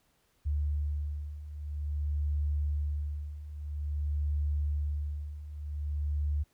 sine beating tone pair, 73.3 / 73.8 Hz, D2 / D2, -3 / +9 cents, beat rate 0.5 Hz, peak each -35 / -31 dBFS, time 0.45-6.44 s, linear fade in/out 20 ms, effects pink hiss -71 dBFS RMS until 6.53 s

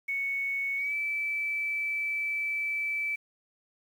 sine tone with pitch glide, 2217 to 2315 Hz, C#7 to D7, 0 to -25 cents, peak -28 dBFS, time 0.08-3.16 s, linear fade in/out 10 ms, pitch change +75 cents, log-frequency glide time 0.77-0.94 s, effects 9-bit

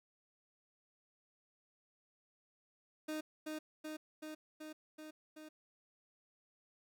30% pulse tone with echo, 309.1 Hz, D#4, 11 cents flat, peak -36 dBFS, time 3.08-3.21 s, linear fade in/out 10 ms, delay 380 ms, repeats 6, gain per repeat -2 dB, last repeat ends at 5.49 s, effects none

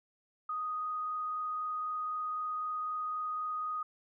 sine tone with frequency modulation, 1244.5 Hz, D#6, in tune, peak -33 dBFS, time 0.49-3.83 s, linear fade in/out 5 ms, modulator 23.9 Hz, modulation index 0.33, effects none

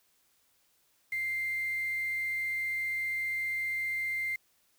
sine tone with quantisation, 2095 Hz, C7, 2 cents sharp, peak -30 dBFS, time 1.12-4.36 s, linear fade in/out 5 ms, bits 8, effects white hiss -70 dBFS RMS until 4.78 s

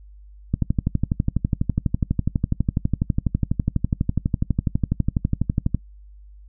click train, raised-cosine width 5 ms, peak -7 dBFS, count 64, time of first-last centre 0.54-5.747 s, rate 12.1 Hz, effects noise-tail reverb RT60 0.1 s tail -21 dB re dry + added 50 Hz sine -42 dBFS peak until 6.48 s

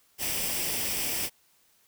white noise with comb filter, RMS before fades -30 dBFS, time 0.18-1.3 s, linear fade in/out 50 ms, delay 0.37 ms, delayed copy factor +0.55, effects white hiss -65 dBFS RMS until 1.87 s

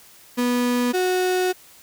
35% pulse tone pair in turn, 245 / 367.1 Hz, B3 / F#4, -14 / -14 cents, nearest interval perfect fifth, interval 700 cents, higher second, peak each -17 dBFS, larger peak neither, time 0.37-0.93 / 0.93-1.53 s, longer second, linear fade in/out 20 ms, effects white hiss -49 dBFS RMS until 1.82 s

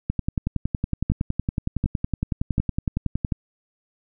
two click trains, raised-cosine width 5 ms, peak -9 / -10 dBFS, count 4 / 35, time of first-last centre 1.1-3.322 / 0.1-3.248 s, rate 1.35 / 10.8 Hz, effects none

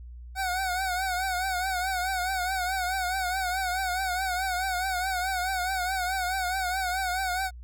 25% pulse tone with vibrato, 744 Hz, F#5, 9 cents sharp, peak -23 dBFS, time 0.35-7.51 s, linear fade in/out 50 ms, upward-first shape triangle, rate 4.7 Hz, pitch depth 87 cents each way, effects added 60 Hz sine -40 dBFS peak until 7.63 s

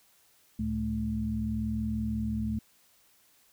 sine tone cluster, 70.8 / 111.6 / 217.3 Hz, C#2 / A2 / A3, +37 / +25 / -21 cents, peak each -35 / -36 / -30 dBFS, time 0.59-2.59 s, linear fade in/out 5 ms, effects white hiss -64 dBFS RMS until 3.52 s

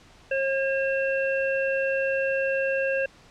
harmonic tone, 540 Hz, C#5, 45 cents flat, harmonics 1 / 3 / 5, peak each -24 / -29 / -31 dBFS, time 0.31-3.06 s, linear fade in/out 5 ms, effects pink hiss -53 dBFS RMS until 3.3 s + low-pass 6000 Hz 12 dB/octave

